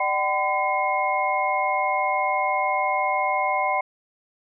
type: tone cluster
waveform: sine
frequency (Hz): 599 / 765 / 1015 / 2155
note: D5 / G5 / B5 / C#7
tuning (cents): +34 / -42 / +47 / -49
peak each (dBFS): -28 / -24 / -25 / -27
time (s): 0-3.81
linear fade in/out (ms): 5
effects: none